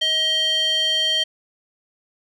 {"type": "tone with band-pass filter", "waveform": "square", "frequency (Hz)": 632, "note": "D#5", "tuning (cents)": 27, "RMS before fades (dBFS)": -20, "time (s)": [0.01, 1.24], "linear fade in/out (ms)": 10, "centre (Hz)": 3400, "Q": 7.6, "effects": []}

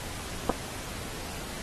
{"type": "clicks", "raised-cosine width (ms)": 1, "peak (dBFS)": -11, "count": 2, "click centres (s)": [0.495, 0.499], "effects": ["pink hiss -39 dBFS RMS until 1.62 s", "AAC 32 kbps"]}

